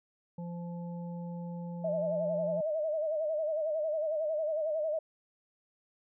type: harmonic tone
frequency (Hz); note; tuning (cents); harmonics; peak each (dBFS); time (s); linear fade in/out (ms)
172.6; F3; -20; 1 / 3 / 5; -37 / -47 / -51; 0.38-2.61; 5
type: tone with vibrato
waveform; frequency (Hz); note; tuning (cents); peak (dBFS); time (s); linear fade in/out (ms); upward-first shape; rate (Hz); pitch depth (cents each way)
sine; 622.3; D#5; 0; -29; 1.84-4.99; 5; sine; 11; 81
effects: none